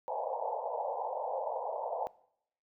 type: band-pass noise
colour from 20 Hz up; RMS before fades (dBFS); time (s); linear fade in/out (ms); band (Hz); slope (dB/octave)
white; -36; 0.08-2.07; 0; 470 to 940; 96
effects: noise-tail reverb RT60 0.7 s tail -21 dB re dry